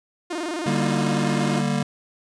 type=tone with vibrato; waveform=sawtooth; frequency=329.6 Hz; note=E4; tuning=in tune; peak=-22 dBFS; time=0.3-1.61 s; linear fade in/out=10 ms; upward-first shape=square; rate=19 Hz; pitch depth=120 cents each way
type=chord; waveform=square; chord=G minor; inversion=second; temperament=just; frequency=147 / 196 / 235.2 Hz; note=D3 / G3 / Bb3; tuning=+2 / 0 / +16 cents; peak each=-26 dBFS; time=0.66-1.83 s; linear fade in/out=5 ms
effects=resampled to 22050 Hz